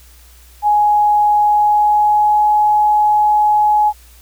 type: tone with pitch glide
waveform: sine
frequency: 835 to 842.3 Hz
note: G#5 to G#5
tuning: +9 to +24 cents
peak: -9 dBFS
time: 0.62-3.93 s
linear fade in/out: 50 ms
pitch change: +15 cents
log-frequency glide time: 1.42-2.51 s
effects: added 60 Hz sine -42 dBFS peak until 4.21 s + white hiss -47 dBFS RMS until 4.21 s